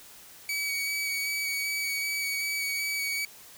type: tone with vibrato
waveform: sawtooth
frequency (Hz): 2267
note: C#7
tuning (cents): +38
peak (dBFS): -25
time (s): 0.49-3.25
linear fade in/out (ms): 2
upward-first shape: square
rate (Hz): 2.6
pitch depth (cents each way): 11
effects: white hiss -50 dBFS RMS until 3.57 s